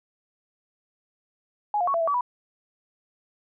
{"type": "tone with pitch steps", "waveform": "sine", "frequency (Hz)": [834, 709, 1112, 671, 657, 1145, 982], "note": ["G#5", "F5", "C#6", "E5", "E5", "D6", "B5"], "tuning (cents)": [7, 26, 5, 31, -6, -44, -10], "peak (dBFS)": -21, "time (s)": [1.74, 2.209], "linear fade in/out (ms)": 2, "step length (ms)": 67, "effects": []}